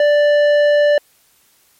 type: tone with tanh clipping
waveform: sine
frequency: 587.3 Hz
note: D5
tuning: in tune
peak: -11 dBFS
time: 0-0.98 s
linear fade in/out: 2 ms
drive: 11 dB
effects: white hiss -55 dBFS RMS until 1.79 s + MP3 64 kbps